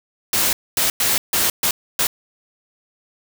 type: noise bursts at uneven times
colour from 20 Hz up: white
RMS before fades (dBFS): -18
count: 6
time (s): 0.33-0.53 / 0.77-0.9 / 1-1.18 / 1.33-1.5 / 1.63-1.71 / 1.99-2.07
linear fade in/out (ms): 2
effects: none